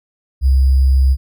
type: tone with sample-and-hold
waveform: sine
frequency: 66.3 Hz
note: C2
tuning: 23 cents sharp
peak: -8 dBFS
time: 0.41-1.17 s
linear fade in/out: 50 ms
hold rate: 4900 Hz
effects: none